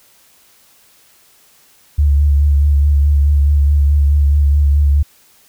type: tone with vibrato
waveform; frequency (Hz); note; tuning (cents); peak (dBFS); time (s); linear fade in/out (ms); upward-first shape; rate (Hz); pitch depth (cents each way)
sine; 72; D2; -34; -8; 1.98-5.03; 10; sine; 4.7; 34
effects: white hiss -50 dBFS RMS until 5.48 s